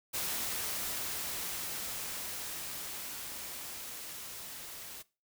white noise with level ramp, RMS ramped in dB -35 to -46 dBFS, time 0.13-5.03 s, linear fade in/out 20 ms, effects noise-tail reverb RT60 0.3 s tail -20 dB re dry

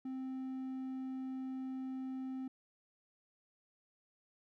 triangle tone, 261.6 Hz, C4, in tune, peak -37 dBFS, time 0.05-2.48 s, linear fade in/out 5 ms, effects none

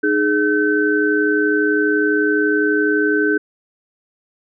sine tone cluster, 305.7 / 417.6 / 1530 Hz, D#4 / G#4 / G6, -30 / +10 / -42 cents, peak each -18 dBFS, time 0.03-3.38 s, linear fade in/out 10 ms, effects none

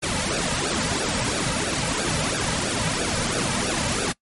pink noise with flanger, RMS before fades -24 dBFS, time 0.02-4.13 s, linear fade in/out 20 ms, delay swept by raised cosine 0.95 to 2.85 ms, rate 3 Hz, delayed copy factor -0.8, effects noise-tail reverb RT60 0.1 s tail -23 dB re dry + MP3 48 kbps

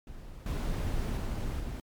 brown noise with level steps, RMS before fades -45 / -31 / -33 / -36 dBFS, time 0.07-1.8 s, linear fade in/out 2 ms, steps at 0.46 / 1.17 / 1.6 s, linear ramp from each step 2 ms, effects MP3 96 kbps

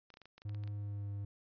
clicks, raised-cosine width 0.2 ms, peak -38 dBFS, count 11, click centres 0.103 / 0.14 / 0.171 / 0.217 / 0.256 / 0.38 / 0.419 / 0.494 / 0.547 / 0.637 / 0.676 s
triangle tone with pitch glide, 103.6 to 101 Hz, G#2 to G#2, -4 to -48 cents, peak -36 dBFS, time 0.45-1.25 s, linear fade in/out 5 ms, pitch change -44 cents, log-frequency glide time 0.58-1.11 s
effects resampled to 11025 Hz

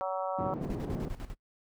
harmonic tone, 188.3 Hz, F#3, 31 cents sharp, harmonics 3 / 4 / 5 / 6 / 7, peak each -34 / -36 / -38 / -40 / -41 dBFS, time 0.01-0.54 s, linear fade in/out 0 ms
pink band-pass noise, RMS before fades -36 dBFS, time 0.38-1.09 s, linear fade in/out 10 ms, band 140 to 400 Hz, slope 12 dB/octave
brown noise with tremolo, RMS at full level -37 dBFS, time 0.6-1.35 s, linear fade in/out 50 ms, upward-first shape square, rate 10 Hz, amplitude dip 75%
effects noise-tail reverb RT60 0.1 s tail -21 dB re dry

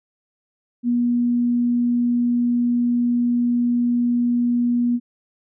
sine tone, 241 Hz, B3, 42 cents flat, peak -16 dBFS, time 0.83-5 s, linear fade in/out 50 ms, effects none

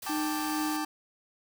white noise, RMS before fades -41 dBFS, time 0.02-0.77 s, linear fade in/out 5 ms
sawtooth chord, G suspended second, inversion none, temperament just, 784 / 882 / 1176 Hz, G5 / A5 / D6, 0 / +4 / +2 cents, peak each -33 dBFS, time 0.06-0.85 s, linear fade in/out 5 ms
sine tone with tremolo, 306.5 Hz, D#4, 26 cents flat, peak -29 dBFS, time 0.09-0.85 s, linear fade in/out 10 ms, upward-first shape sine, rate 2.3 Hz, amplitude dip 35%
effects none

